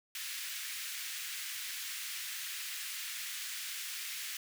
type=high-pass noise; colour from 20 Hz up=pink; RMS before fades=-41 dBFS; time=0.15-4.37 s; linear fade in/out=2 ms; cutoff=1800 Hz; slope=24 dB/octave; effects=none